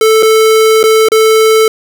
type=tone with dropouts; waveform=square; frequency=440 Hz; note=A4; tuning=in tune; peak=-5 dBFS; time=0.01-1.68 s; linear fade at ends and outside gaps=2 ms; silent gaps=0.226-0.23 / 0.83-0.838 / 1.086-1.118 s; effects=none